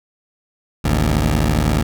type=tone pair together; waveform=15% pulse; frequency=54.9 / 76.3 Hz; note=A1 / D#2; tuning=-3 / -33 cents; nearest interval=tritone; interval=570 cents; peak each=-11 dBFS; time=0.84-1.83 s; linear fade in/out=10 ms; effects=none